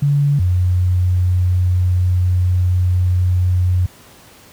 sine tone pair in turn, 143.1 / 90.42 Hz, D3 / F#2, -45 / -39 cents, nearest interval minor sixth, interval 794 cents, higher first, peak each -11 dBFS, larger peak neither, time 0.02-0.39 / 0.39-3.86 s, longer second, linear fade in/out 5 ms, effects pink hiss -44 dBFS RMS until 4.52 s + high-pass 60 Hz 12 dB/octave

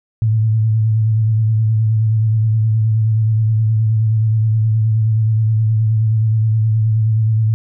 sine tone with vibrato, 110 Hz, A2, in tune, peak -11 dBFS, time 0.22-7.54 s, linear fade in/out 0 ms, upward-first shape sine, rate 9.5 Hz, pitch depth 37 cents each way, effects none

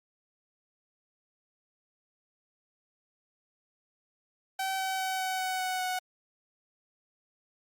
sawtooth tone with pitch steps, 767 / 762.1 / 757.3 / 752.5 / 747.8 / 743 / 738.3 Hz, G5 / G5 / F#5 / F#5 / F#5 / F#5 / F#5, -38 / -49 / +40 / +29 / +18 / +7 / -4 cents, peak -26 dBFS, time 4.59-5.99 s, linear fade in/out 5 ms, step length 200 ms, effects Opus 48 kbps

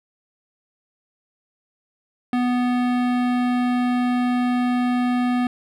sine tone with hard clipping, 246.9 Hz, B3, in tune, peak -20 dBFS, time 2.33-5.47 s, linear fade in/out 2 ms, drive 18 dB, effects none

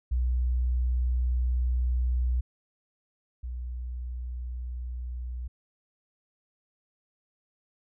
sine tone pair in turn, 61.74 / 61.35 Hz, B1 / B1, 0 / -11 cents, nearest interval unison, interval 11 cents, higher first, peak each -23 / -32 dBFS, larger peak first, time 0.11-2.41 / 3.43-5.48 s, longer first, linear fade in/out 10 ms, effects none

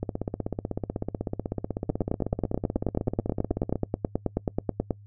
two click trains, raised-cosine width 2 ms, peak -11 / -15 dBFS, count 29 / 61, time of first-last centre 1.9-4.908 / 0.03-3.757 s, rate 9.31 / 16.1 Hz, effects noise-tail reverb RT60 0.1 s tail -23 dB re dry + added 102 Hz sine -46 dBFS peak until 5.06 s

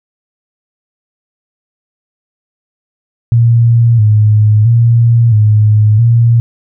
sine tone with vibrato, 111.7 Hz, A2, 27 cents sharp, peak -4 dBFS, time 3.32-6.4 s, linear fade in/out 0 ms, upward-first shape square, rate 0.75 Hz, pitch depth 80 cents each way, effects none

